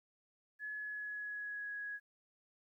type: tone with pitch glide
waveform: sine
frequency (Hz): 1702 to 1667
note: G#6 to G#6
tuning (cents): +42 to +6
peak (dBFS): -40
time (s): 0.59-2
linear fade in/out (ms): 50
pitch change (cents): -36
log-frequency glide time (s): 0.72-1.71
effects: 13-bit